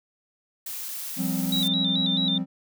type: noise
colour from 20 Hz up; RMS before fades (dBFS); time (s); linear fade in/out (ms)
blue; -34; 0.66-1.68; 5
type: chord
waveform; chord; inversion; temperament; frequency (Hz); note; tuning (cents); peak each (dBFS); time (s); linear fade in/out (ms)
triangle; F suspended second; none; equal; 174.61 / 196 / 261.6; F3 / G3 / C4; 0 / 0 / 0; -27; 1.16-2.46; 50
type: tone with vibrato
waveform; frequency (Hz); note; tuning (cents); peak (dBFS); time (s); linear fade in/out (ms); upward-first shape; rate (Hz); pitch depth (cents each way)
sine; 3729; A#7; 0; -23; 1.52-2.38; 5; square; 4.6; 65
effects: none